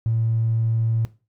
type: tone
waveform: triangle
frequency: 113.3 Hz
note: A#2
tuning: 49 cents flat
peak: -15 dBFS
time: 0.06-1.05 s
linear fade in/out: 0 ms
effects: noise-tail reverb RT60 0.3 s tail -19 dB re dry + tanh soft clip ceiling -15 dBFS